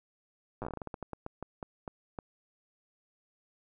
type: slowing click train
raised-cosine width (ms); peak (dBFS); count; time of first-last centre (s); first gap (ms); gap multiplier
1; -24; 19; 0.62-2.188; 8; 1.24
effects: none